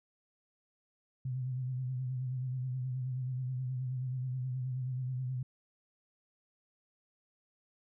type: tone with vibrato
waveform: sine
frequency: 128 Hz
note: C3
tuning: 38 cents flat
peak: -33 dBFS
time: 1.25-5.43 s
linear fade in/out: 5 ms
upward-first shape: sine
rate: 9.4 Hz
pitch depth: 50 cents each way
effects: none